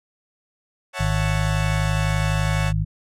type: chord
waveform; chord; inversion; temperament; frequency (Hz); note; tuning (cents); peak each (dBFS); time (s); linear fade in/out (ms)
15% pulse; F# minor seventh; second; equal; 554.4 / 659.3 / 740 / 880; C#5 / E5 / F#5 / A5; 0 / 0 / 0 / 0; -24 / -28 / -26 / -26; 0.93-2.73; 50
type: harmonic tone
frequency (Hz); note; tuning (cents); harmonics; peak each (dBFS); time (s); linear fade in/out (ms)
51.91; G#1; 0; 1 / 2 / 3; -24 / -23 / -23; 0.99-2.85; 20
effects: low-pass 10000 Hz 12 dB/octave

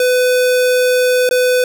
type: tone with dropouts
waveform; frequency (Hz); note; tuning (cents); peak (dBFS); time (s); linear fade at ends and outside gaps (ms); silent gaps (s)
square; 501; B4; +25; -11; 0-1.64; 2; 1.291-1.31
effects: none

